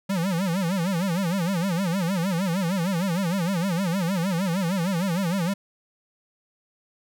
square tone with vibrato, 181.1 Hz, F#3, 37 cents flat, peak -23 dBFS, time 0.09-5.54 s, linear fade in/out 10 ms, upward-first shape sine, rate 6.5 Hz, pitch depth 180 cents each way, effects none

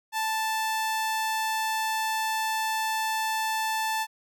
sawtooth tone, 880 Hz, A5, in tune, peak -22 dBFS, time 0.12-4.07 s, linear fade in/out 50 ms, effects none

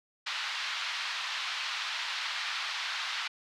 white band-pass noise, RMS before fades -35 dBFS, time 0.26-3.28 s, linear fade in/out 10 ms, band 970 to 4200 Hz, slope 24 dB/octave, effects none

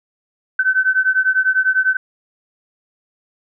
sine beating tone pair, 1520 / 1530 Hz, F#6 / G6, +46 / -42 cents, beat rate 10 Hz, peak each -16 dBFS, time 0.59-1.97 s, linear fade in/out 5 ms, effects none

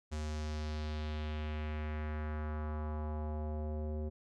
square tone with low-pass filter sweep, 76.4 Hz, D#2, 31 cents flat, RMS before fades -38 dBFS, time 0.11-4.1 s, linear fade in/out 20 ms, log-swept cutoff 7400 to 470 Hz, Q 1.8, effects none

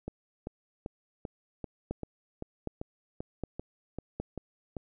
two click trains, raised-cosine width 2 ms, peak -23 / -20 dBFS, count 13 / 4, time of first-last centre 0.08-4.768 / 1.91-4.2 s, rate 2.56 / 1.31 Hz, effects none

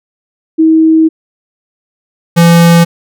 sine / square tone pair in turn, 319.9 / 169.46 Hz, D#4 / E3, +48 / +48 cents, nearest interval major seventh, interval 1100 cents, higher first, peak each -3 dBFS, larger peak neither, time 0.58-1.09 / 2.36-2.85 s, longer first, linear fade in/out 20 ms, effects none

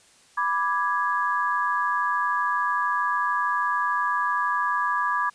sine chord, G# diminished, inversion first, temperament equal, 987.8 / 1174.7 / 1661.2 Hz, B5 / D6 / G#6, 0 / 0 / 0 cents, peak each -26 / -25 / -27 dBFS, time 0.37-5.3 s, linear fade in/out 10 ms, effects white hiss -56 dBFS RMS until 5.34 s + resampled to 22050 Hz

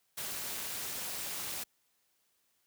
white noise with amplitude modulation, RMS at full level -36 dBFS, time 0.17-1.64 s, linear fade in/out 10 ms, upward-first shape sine, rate 231 Hz, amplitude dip 65%, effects white hiss -75 dBFS RMS until 2.66 s + high-pass 60 Hz 12 dB/octave

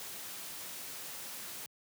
white noise, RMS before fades -44 dBFS, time 0-1.66 s, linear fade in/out 0 ms, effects high-pass 100 Hz 12 dB/octave

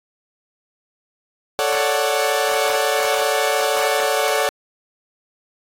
sawtooth chord, D major seventh, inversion second, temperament equal, 440 / 554.4 / 587.3 / 740 Hz, A4 / C#5 / D5 / F#5, 0 / 0 / 0 / 0 cents, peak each -19 dBFS, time 1.59-4.49 s, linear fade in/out 0 ms, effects AAC 48 kbps

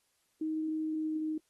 sine tone with pitch glide, 314 to 311.8 Hz, D#4 to D#4, +16 to +4 cents, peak -31 dBFS, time 0.41-1.38 s, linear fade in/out 5 ms, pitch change -12 cents, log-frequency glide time 0.74-1.19 s, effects white hiss -75 dBFS RMS until 1.49 s + AAC 32 kbps

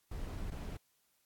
brown noise with dropouts, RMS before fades -41 dBFS, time 0.11-0.77 s, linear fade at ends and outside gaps 5 ms, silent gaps 0.504-0.516 s, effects white hiss -75 dBFS RMS until 1.25 s + AAC 64 kbps

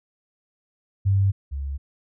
sine tone pair in turn, 98 / 69.3 Hz, G2 / C#2, 0 / 0 cents, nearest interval tritone, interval 600 cents, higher first, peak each -16 / -26 dBFS, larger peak first, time 1.05-1.32 / 1.51-1.78 s, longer neither, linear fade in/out 20 ms, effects none

